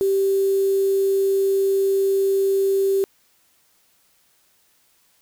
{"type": "tone with quantisation", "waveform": "sine", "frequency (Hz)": 390, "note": "G4", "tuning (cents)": -9, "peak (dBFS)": -16, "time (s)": [0.01, 3.04], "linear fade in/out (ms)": 0, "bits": 6, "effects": ["white hiss -61 dBFS RMS until 5.21 s"]}